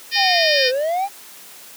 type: harmonic tone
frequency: 612 Hz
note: D#5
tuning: 29 cents flat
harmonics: 3 / 4 / 5 / 6 / 7 / 8 / 9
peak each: -21 / -23 / -24 / -25 / -26 / -21 / -25 dBFS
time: 0.11-0.72 s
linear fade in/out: 50 ms
type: linear two-way sweep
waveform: triangle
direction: down then up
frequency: 821 to 493.9 to 821 Hz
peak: -16 dBFS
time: 0.15-1.09 s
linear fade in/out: 50 ms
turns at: 0.69 s
effects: white hiss -41 dBFS RMS until 1.76 s + high-pass 200 Hz 12 dB/octave